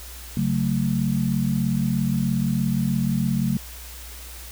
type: chord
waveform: sine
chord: F# minor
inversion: second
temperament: just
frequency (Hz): 138.75 / 185 / 222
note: C#3 / F#3 / A3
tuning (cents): +2 / 0 / +16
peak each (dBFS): -24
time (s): 0.37-3.57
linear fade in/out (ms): 2
effects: added 60 Hz sine -39 dBFS peak until 4.51 s + white hiss -41 dBFS RMS until 4.51 s